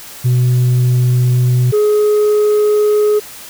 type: tone pair in turn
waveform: sine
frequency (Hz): 124.6 / 420.7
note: B2 / G#4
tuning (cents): +16 / +22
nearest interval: octave + major sixth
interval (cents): 2106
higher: second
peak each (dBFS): -6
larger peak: neither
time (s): 0.24-1.72 / 1.72-3.2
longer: neither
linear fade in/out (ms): 20
effects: tanh soft clip ceiling -8 dBFS + white hiss -33 dBFS RMS until 3.49 s